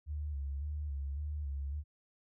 sine tone with vibrato, 72 Hz, D2, 34 cents flat, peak -35 dBFS, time 0.06-1.84 s, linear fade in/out 50 ms, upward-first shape square, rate 1.8 Hz, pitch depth 59 cents each way, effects none

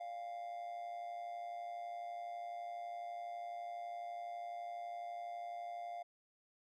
triangle tone with amplitude modulation, 698.5 Hz, F5, in tune, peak -38 dBFS, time 0-6.03 s, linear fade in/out 10 ms, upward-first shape sine, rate 112 Hz, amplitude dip 55%, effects none

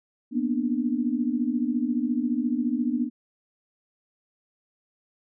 sine tone cluster, 235.3 / 249.7 / 298.4 Hz, A#3 / B3 / D4, +16 / +19 / +28 cents, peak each -27 / -26 / -29 dBFS, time 0.31-3.1 s, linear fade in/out 50 ms, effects none

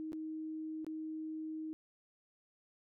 sine tone with dropouts, 314.4 Hz, D#4, 18 cents sharp, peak -39 dBFS, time 0-1.73 s, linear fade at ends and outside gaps 0 ms, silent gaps 0.121-0.131 / 0.846-0.866 s, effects none

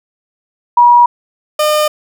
sine / 30% pulse tone pair in turn, 962 / 606 Hz, B5 / D#5, -46 / -46 cents, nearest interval minor sixth, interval 800 cents, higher first, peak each -3 / -7 dBFS, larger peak first, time 0.77-1.06 / 1.59-1.88 s, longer neither, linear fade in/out 5 ms, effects none

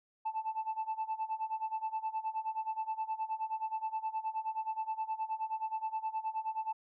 sine tone with tremolo, 879 Hz, A5, 2 cents flat, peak -29 dBFS, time 0.25-6.73 s, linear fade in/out 10 ms, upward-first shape sine, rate 9.5 Hz, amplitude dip 90%, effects tanh soft clip ceiling -29 dBFS

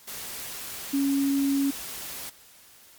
sine tone in noise, 277.1 Hz, C#4, 1 cent flat, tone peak -21 dBFS, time 0.93-1.71 s, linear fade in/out 10 ms, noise white, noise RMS -37 dBFS, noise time 0.07-2.3 s, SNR +13 dB, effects white hiss -53 dBFS RMS until 2.98 s + MP3 96 kbps

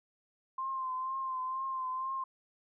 sine tone with vibrato, 1046.5 Hz, C6, in tune, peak -33 dBFS, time 0.58-2.24 s, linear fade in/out 5 ms, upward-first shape triangle, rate 2.1 Hz, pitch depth 42 cents each way, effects none

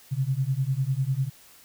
sine beating tone pair, 128.8 / 138.8 Hz, C3 / C#3, -27 / +3 cents, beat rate 10 Hz, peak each -26 dBFS, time 0.11-1.3 s, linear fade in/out 20 ms, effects white hiss -53 dBFS RMS until 1.64 s

